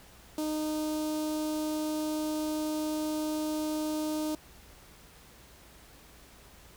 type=tone with notch filter; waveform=sawtooth; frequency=307.5 Hz; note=D#4; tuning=20 cents flat; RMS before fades=-32 dBFS; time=0.38-4.35 s; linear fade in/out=2 ms; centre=1900 Hz; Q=0.53; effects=added 58 Hz sine -60 dBFS peak until 6.76 s + pink hiss -55 dBFS RMS until 6.76 s